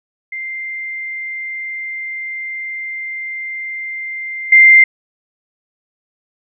sine tone with level steps, 2093 Hz, C7, in tune, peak -22 / -3 dBFS, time 0.32-4.84 s, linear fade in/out 5 ms, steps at 4.52 s, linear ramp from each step 5 ms, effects none

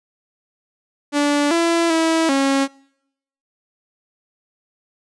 sawtooth tone with pitch steps, 290 / 336 / 325.2 / 273.4 Hz, D4 / E4 / E4 / C#4, -22 / +33 / -23 / -24 cents, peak -11 dBFS, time 1.12-2.68 s, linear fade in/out 50 ms, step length 390 ms, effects noise-tail reverb RT60 0.8 s tail -26 dB re dry + resampled to 22050 Hz

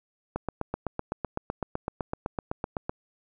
click train, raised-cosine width 1 ms, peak -15 dBFS, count 21, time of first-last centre 0.36-2.895 s, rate 7.89 Hz, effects none

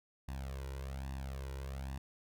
sawtooth tone with flanger, 67 Hz, C2, 42 cents sharp, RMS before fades -42 dBFS, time 0.28-1.98 s, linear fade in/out 5 ms, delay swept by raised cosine 1.1 to 2.09 ms, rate 1.2 Hz, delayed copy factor +0.85, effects none

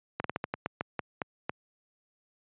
slowing click train, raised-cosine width 0.5 ms, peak -15 dBFS, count 11, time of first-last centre 0.2-1.495 s, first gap 43 ms, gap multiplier 1.23, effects high-pass 100 Hz 12 dB/octave + resampled to 8000 Hz

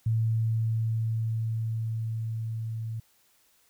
sine tone with level ramp, 112.5 Hz, A2, 39 cents sharp, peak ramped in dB -22 to -31 dBFS, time 0.06-3 s, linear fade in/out 5 ms, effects white hiss -65 dBFS RMS until 3.69 s

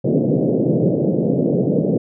pink band-pass noise, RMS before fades -17 dBFS, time 0.04-1.98 s, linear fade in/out 10 ms, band 130 to 560 Hz, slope 48 dB/octave, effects none

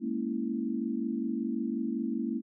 sine chord, A# half-diminished seventh, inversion third, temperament equal, 207.7 / 233.1 / 277.2 / 329.6 Hz, G#3 / A#3 / C#4 / E4, 0 / 0 / 0 / 0 cents, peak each -37 / -32 / -36 / -36 dBFS, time 0-2.42 s, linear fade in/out 50 ms, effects none

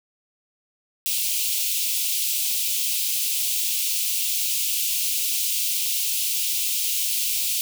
white high-pass noise, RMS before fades -24 dBFS, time 1.06-7.61 s, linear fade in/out 0 ms, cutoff 2500 Hz, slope 48 dB/octave, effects none

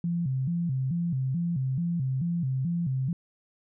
sine tone with vibrato, 150.2 Hz, D3, 39 cents sharp, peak -25 dBFS, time 0.04-3.13 s, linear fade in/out 2 ms, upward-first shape square, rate 2.3 Hz, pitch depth 230 cents each way, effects none

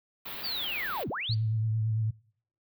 white band-stop noise, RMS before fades -39 dBFS, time 0.25-1.04 s, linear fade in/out 10 ms, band 4200 to 14000 Hz, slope 48 dB/octave
sine linear two-way sweep, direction down then up, 4794 to 82.41 to 4768 Hz, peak -31 dBFS, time 0.43-1.35 s, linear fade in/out 20 ms, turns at 1.09 s
sine tone with vibrato, 110.3 Hz, A2, 5 cents sharp, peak -25 dBFS, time 1.29-2.11 s, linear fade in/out 10 ms, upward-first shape sine, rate 8.9 Hz, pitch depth 30 cents each way
effects noise-tail reverb RT60 0.6 s tail -25 dB re dry

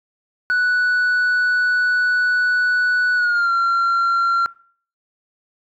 sine tone with pitch glide, 1480 to 1372.9 Hz, F#6 to F6, 0 to -30 cents, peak -12 dBFS, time 0.5-4.46 s, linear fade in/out 0 ms, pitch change -130 cents, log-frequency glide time 3.15-3.51 s, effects noise-tail reverb RT60 0.5 s tail -23 dB re dry + tanh soft clip ceiling -14 dBFS

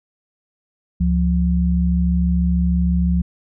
sine tone pair together, 70.31 / 176.6 Hz, C#2 / F3, +25 / +20 cents, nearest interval octave + major third, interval 1595 cents, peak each -17 dBFS, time 1-3.22 s, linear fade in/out 10 ms, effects none

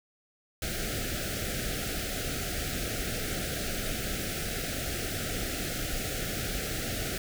pink band-stop noise, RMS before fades -33 dBFS, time 0.62-7.18 s, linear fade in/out 2 ms, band 760 to 1300 Hz, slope 96 dB/octave, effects none

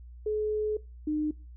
sine tone pair in turn, 426.3 / 303.8 Hz, G#4 / D#4, +45 / -41 cents, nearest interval tritone, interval 586 cents, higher first, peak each -26 / -26 dBFS, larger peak neither, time 0.26-0.77 / 1.07-1.31 s, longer first, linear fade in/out 5 ms, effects noise-tail reverb RT60 0.3 s tail -22 dB re dry + added 60 Hz sine -44 dBFS peak until 1.56 s

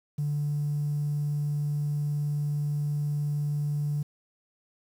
triangle tone, 146.83 Hz, D3, in tune, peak -22 dBFS, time 0.18-4.03 s, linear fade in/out 10 ms, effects tanh soft clip ceiling -23 dBFS + 9-bit

